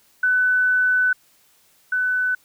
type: tone pair in turn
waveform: sine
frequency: 1500 / 1500 Hz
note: F#6 / F#6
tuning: +23 / +23 cents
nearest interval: unison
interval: 0 cents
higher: neither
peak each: -15 / -18 dBFS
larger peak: first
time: 0.23-1.13 / 1.92-2.35 s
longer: first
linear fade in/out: 5 ms
effects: white hiss -58 dBFS RMS until 2.44 s